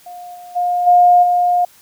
sine tone with level steps, 711 Hz, F5, 31 cents sharp, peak -30 / -33 / -14 / -6 / -11 dBFS, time 0.06-1.65 s, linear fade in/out 5 ms, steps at 0.34 / 0.55 / 0.86 / 1.22 s, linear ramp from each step 20 ms, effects white hiss -48 dBFS RMS until 1.81 s

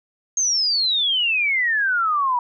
sine exponential sweep, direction down, 6490 to 954 Hz, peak -17 dBFS, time 0.37-2.39 s, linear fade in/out 2 ms, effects none

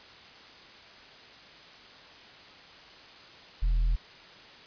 sine tone with tanh clipping, 41.2 Hz, E1, in tune, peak -23 dBFS, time 3.62-3.96 s, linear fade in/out 10 ms, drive 3 dB, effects white hiss -50 dBFS RMS until 4.66 s + resampled to 11025 Hz

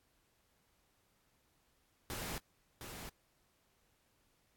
pink noise with echo, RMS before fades -42 dBFS, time 2.1-2.38 s, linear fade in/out 0 ms, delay 710 ms, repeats 1, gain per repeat -6 dB, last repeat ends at 3.09 s, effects pink hiss -75 dBFS RMS until 4.56 s + AAC 64 kbps

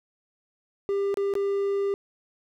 triangle tone with dropouts, 398.1 Hz, G4, 27 cents sharp, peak -21 dBFS, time 0.89-1.94 s, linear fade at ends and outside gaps 0 ms, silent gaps 1.142-1.172 / 1.338-1.353 s, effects none

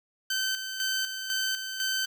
15% pulse tone with tremolo, 1539 Hz, G6, 32 cents flat, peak -20 dBFS, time 0.3-2.06 s, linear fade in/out 5 ms, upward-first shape square, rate 2 Hz, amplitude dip 55%, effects none

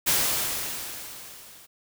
white noise with level ramp, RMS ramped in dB -21 to -50 dBFS, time 0.06-1.67 s, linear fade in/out 20 ms, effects none

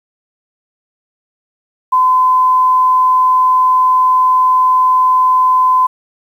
sine tone, 1020 Hz, C6, 44 cents flat, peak -7 dBFS, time 1.92-5.87 s, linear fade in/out 10 ms, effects 7-bit

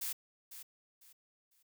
blue noise with echo, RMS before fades -38 dBFS, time 0.01-0.13 s, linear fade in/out 10 ms, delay 500 ms, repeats 3, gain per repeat -11 dB, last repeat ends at 1.63 s, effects none

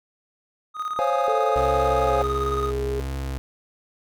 triangle tone with tremolo, 1244.5 Hz, D#6, in tune, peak -22 dBFS, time 0.74-2.72 s, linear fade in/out 50 ms, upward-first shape square, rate 18 Hz, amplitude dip 55%
triangle chord, Db major seventh, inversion third, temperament equal, 523.3 / 554.4 / 698.5 / 830.6 Hz, C5 / Db5 / F5 / Ab5, 0 / 0 / 0 / 0 cents, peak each -24 dBFS, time 0.99-2.22 s, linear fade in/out 0 ms
sine tone with pitch glide, 440 to 412.9 Hz, A4 to G#4, 0 to -10 cents, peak -25 dBFS, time 1.28-3 s, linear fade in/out 0 ms, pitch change -110 cents, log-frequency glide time 2.03-2.23 s
35% pulse tone with vibrato, 66.3 Hz, C2, 23 cents sharp, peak -25 dBFS, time 1.56-3.38 s, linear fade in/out 0 ms, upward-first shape triangle, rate 1.4 Hz, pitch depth 37 cents each way
effects none

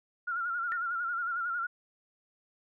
sine tone with vibrato, 1396.9 Hz, F6, in tune, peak -30 dBFS, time 0.27-1.67 s, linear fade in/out 10 ms, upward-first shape sine, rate 11 Hz, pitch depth 70 cents each way
sine tone with exponential decay, 1818 Hz, A#6, 44 cents flat, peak -30 dBFS, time 0.72-0.82 s, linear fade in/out 0 ms, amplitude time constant 21 ms
effects none

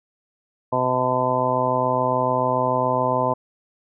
harmonic tone, 127 Hz, B2, 49 cents sharp, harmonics 1 / 2 / 3 / 4 / 5 / 6 / 7 / 8, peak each -29 / -29 / -31 / -26 / -24 / -35 / -24 / -24 dBFS, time 0.72-3.34 s, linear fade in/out 10 ms, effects none

